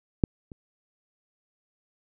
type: clicks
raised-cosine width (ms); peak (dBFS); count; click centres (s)
3; -6 / -29; 2; 0.238 / 0.518
effects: none

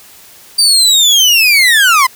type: linear sweep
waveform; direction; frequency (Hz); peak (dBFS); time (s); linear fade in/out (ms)
30% pulse; down; 4699 to 987; -3; 0.58-2.07; 10
effects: white hiss -39 dBFS RMS until 2.15 s

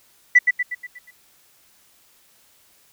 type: tone with echo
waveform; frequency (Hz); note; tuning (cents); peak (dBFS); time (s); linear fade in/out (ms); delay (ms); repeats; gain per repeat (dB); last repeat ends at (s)
sine; 1975.5; B6; 0; -6; 0.35-0.39; 10; 120; 6; -6; 1.11
effects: tanh soft clip ceiling -3 dBFS + white hiss -57 dBFS RMS until 2.92 s

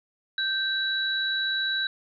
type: tone pair together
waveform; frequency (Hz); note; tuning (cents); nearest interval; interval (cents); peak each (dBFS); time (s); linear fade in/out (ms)
sine; 1563 / 3918; G6 / B7; -6 / -15; octave + major third; 1591; -27; 0.38-1.87; 2
effects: none

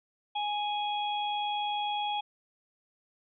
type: harmonic tone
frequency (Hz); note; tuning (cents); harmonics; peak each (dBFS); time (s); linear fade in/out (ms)
830.6; G#5; 0; 1 / 3 / 4; -30 / -42 / -36; 0.35-2.21; 10
effects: none

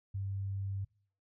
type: tone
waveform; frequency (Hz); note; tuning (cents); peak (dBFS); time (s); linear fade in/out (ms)
sine; 98; G2; 0; -34; 0.14-0.85; 10
effects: noise-tail reverb RT60 0.5 s tail -24 dB re dry

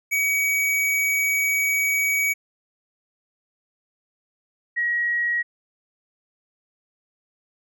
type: tone pair in turn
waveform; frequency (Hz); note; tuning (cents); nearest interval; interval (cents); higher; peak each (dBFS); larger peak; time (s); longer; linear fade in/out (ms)
square / sine; 2264 / 1902.7; C#7 / A#6; +36 / +35; minor third; 301; first; -20; neither; 0.11-2.34 / 4.76-5.43; first; 20
effects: none

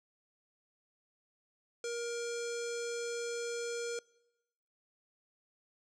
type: tone with low-pass filter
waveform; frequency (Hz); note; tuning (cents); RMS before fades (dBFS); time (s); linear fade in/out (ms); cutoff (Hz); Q
square; 471.6; A#4; +20; -38; 1.84-3.99; 2; 6900; 3.4
effects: noise-tail reverb RT60 1.0 s tail -25 dB re dry

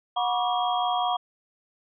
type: tone cluster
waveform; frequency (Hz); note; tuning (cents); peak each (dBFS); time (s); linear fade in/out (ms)
sine; 727 / 969 / 1113 / 1178 / 3264; F#5 / B5 / C#6 / D6 / G#7; -31 / -33 / +7 / +5 / -31; -25 / -29 / -32 / -33 / -33; 0.16-1.17; 10
effects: none

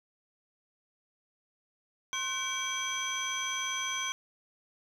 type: tone cluster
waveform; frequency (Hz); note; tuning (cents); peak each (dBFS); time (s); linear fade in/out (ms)
sine; 1061 / 1520 / 2298 / 3253 / 6060; C6 / F#6 / D7 / G#7 / F#8; +24 / +46 / -38 / -37 / +40; -37 / -40 / -36 / -35 / -36; 2.13-4.12; 0
effects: tanh soft clip ceiling -25 dBFS + 10-bit

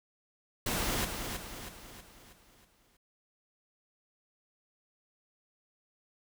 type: noise with echo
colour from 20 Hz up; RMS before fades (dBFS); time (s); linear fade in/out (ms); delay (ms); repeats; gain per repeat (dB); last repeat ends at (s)
pink; -32; 0.66-1.05; 5; 320; 6; -6; 2.97
effects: none

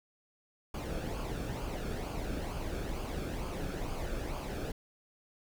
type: noise with flanger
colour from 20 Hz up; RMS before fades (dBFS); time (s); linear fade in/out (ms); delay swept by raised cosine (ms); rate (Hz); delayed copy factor
brown; -37; 0.74-4.72; 5; 0.52 to 1.04; 2.2; -0.55
effects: none

